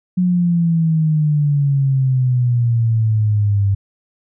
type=exponential sweep; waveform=sine; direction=down; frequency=182.9 to 98 Hz; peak=-12 dBFS; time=0.17-3.75 s; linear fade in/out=10 ms; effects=none